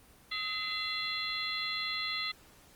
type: harmonic tone with a mistuned harmonic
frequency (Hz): 683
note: F5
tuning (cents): -39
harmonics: 2 / 3 / 4 / 5 / 6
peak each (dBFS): -42 / -37 / -44 / -39 / -37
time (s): 0.31-2.32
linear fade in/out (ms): 10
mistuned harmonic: 2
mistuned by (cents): -120
effects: pink hiss -59 dBFS RMS until 2.75 s + Opus 24 kbps